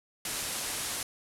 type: low-pass noise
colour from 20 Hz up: white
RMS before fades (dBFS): -35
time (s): 0.25-1.03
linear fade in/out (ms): 2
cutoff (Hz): 12000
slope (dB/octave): 48
effects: none